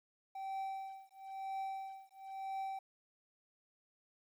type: tone with tremolo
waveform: triangle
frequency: 774 Hz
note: G5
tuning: 22 cents flat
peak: -35 dBFS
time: 0.35-2.79 s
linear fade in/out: 5 ms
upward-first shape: triangle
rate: 1 Hz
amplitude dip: 100%
effects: 12-bit